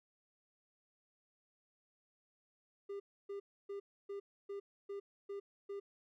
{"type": "tone bursts", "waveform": "triangle", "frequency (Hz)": 400, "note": "G4", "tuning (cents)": 35, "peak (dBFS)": -39, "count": 8, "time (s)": [2.89, 5.8], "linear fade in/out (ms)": 10, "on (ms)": 110, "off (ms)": 290, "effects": []}